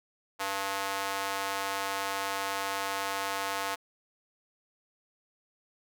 square tone with high-pass filter, 98 Hz, G2, in tune, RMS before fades -33 dBFS, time 0.39-3.76 s, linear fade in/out 20 ms, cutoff 850 Hz, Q 1.2, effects none

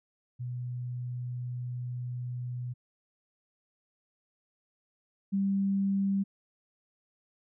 sine tone pair in turn, 123.47 / 196.36 Hz, B2 / G3, 0 / +3 cents, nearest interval minor sixth, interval 803 cents, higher second, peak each -33 / -25 dBFS, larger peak second, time 0.39-2.74 / 5.32-6.24 s, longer first, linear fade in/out 20 ms, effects none

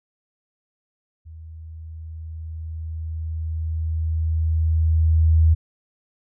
sine tone with level ramp, 80.2 Hz, E2, 47 cents flat, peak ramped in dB -37 to -11 dBFS, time 1.25-5.55 s, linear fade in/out 20 ms, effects none

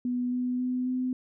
sine tone with pitch steps, 246.9 / 249.3 / 251.8 / 254.3 Hz, B3 / B3 / B3 / C4, 0 / +16 / +34 / -49 cents, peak -26 dBFS, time 0.05-1.13 s, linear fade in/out 2 ms, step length 270 ms, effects none

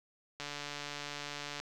click train, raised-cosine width 0.2 ms, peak -23 dBFS, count 175, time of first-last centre 0.4-1.6 s, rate 145 Hz, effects none

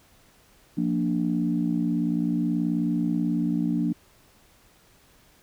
sine chord, Bb major, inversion second, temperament equal, 174.61 / 233.1 / 293.7 Hz, F3 / Bb3 / D4, 0 / 0 / 0 cents, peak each -26 dBFS, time 0.77-3.93 s, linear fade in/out 10 ms, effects tanh soft clip ceiling -13 dBFS + pink hiss -58 dBFS RMS until 5.42 s

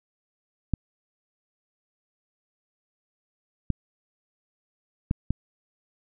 clicks, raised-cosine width 5 ms, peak -11 dBFS, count 4, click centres 0.737 / 3.703 / 5.111 / 5.306 s, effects none

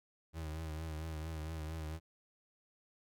35% pulse tone with vibrato, 79.1 Hz, D#2, 29 cents sharp, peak -38 dBFS, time 0.33-2 s, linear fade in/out 50 ms, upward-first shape triangle, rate 4.4 Hz, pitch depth 58 cents each way, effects none

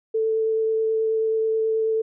sine tone with vibrato, 442.6 Hz, A4, 10 cents sharp, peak -19 dBFS, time 0.14-2.02 s, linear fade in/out 10 ms, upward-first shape triangle, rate 9.3 Hz, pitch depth 10 cents each way, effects none

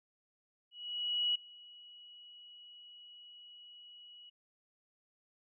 sine tone with ADSR envelope, 2922 Hz, F#7, 22 cents flat, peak -28 dBFS, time 0.71-4.3 s, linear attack 640 ms, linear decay 9 ms, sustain -24 dB, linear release 11 ms, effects none

